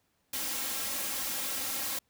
white noise with comb filter, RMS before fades -34 dBFS, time 0.33-1.99 s, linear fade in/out 5 ms, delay 3.7 ms, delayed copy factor +0.9, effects pink hiss -74 dBFS RMS until 2.09 s + high-pass 60 Hz 12 dB/octave

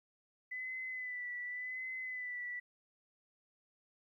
sine tone with vibrato, 2000 Hz, B6, 21 cents sharp, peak -39 dBFS, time 0.51-2.6 s, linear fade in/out 10 ms, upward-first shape sine, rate 0.89 Hz, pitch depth 36 cents each way, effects 13-bit

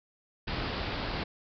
pink low-pass noise, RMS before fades -34 dBFS, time 0.47-1.24 s, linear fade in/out 10 ms, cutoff 5000 Hz, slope 96 dB/octave, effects none

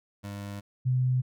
25% pulse / sine tone pair in turn, 101.1 / 127.38 Hz, G#2 / C3, -46 / -46 cents, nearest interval major third, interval 400 cents, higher second, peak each -32 / -22 dBFS, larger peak second, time 0.23-0.61 / 0.85-1.22 s, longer first, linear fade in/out 20 ms, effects none

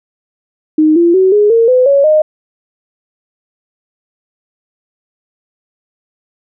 sine tone with pitch steps, 309.8 / 341.8 / 377 / 415.9 / 458.8 / 506.2 / 558.4 / 616 Hz, D#4 / F4 / F#4 / G#4 / A#4 / B4 / C#5 / D#5, -7 / -37 / +32 / +2 / -28 / +43 / +13 / -17 cents, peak -5 dBFS, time 0.78-2.22 s, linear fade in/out 5 ms, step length 180 ms, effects none

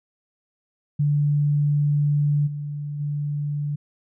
sine tone with level steps, 146.2 Hz, D3, 7 cents flat, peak -17 / -27 / -23 dBFS, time 0.99-3.76 s, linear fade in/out 10 ms, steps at 2.46 / 2.99 s, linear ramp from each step 20 ms, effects none

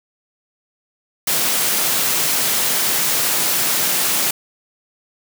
white high-pass noise, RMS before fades -18 dBFS, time 1.27-4.31 s, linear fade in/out 5 ms, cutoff 120 Hz, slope 48 dB/octave, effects none

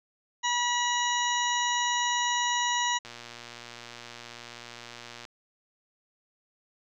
harmonic tone, 968 Hz, B5, 35 cents flat, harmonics 1 / 2 / 3 / 4 / 6 / 7, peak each -28 / -31 / -33 / -34 / -36 / -36 dBFS, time 0.43-2.99 s, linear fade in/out 20 ms
click train, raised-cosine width 0.2 ms, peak -25 dBFS, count 263, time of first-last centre 3.05-5.252 s, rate 119 Hz
effects none

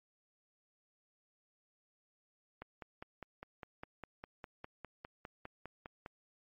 click train, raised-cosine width 0.5 ms, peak -30 dBFS, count 18, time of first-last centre 2.62-6.061 s, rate 4.94 Hz, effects MP3 32 kbps

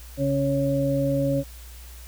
harmonic tone, 138.59 Hz, C#3, in tune, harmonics 1 / 2 / 4, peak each -25 / -25 / -24 dBFS, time 0.17-1.44 s, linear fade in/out 50 ms, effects added 60 Hz sine -40 dBFS peak until 2.07 s + white hiss -48 dBFS RMS until 2.07 s

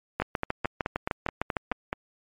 two click trains, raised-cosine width 0.5 ms, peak -12 / -11 dBFS, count 9 / 11, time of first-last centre 0.22-1.929 / 0.2-1.72 s, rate 4.68 / 6.58 Hz, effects MP3 64 kbps

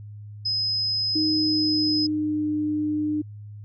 sine tone, 5070 Hz, D#8, 32 cents sharp, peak -22 dBFS, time 0.45-2.07 s, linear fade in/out 10 ms
sine tone with pitch glide, 311.1 to 302.2 Hz, D#4 to D4, 0 to +50 cents, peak -22 dBFS, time 1.15-3.22 s, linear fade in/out 10 ms, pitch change -50 cents, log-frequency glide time 1.27-2.51 s
effects added 104 Hz sine -37 dBFS peak until 3.64 s

